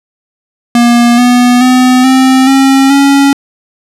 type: tone with pitch steps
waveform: square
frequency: 238.1 / 245.6 / 253.4 / 261.5 / 269.7 / 278.3 Hz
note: A#3 / B3 / B3 / C4 / C#4 / C#4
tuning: +37 / -9 / +45 / -1 / -47 / +7 cents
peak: -4 dBFS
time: 0.75-3.33 s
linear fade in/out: 2 ms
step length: 430 ms
effects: low-pass 11000 Hz 12 dB/octave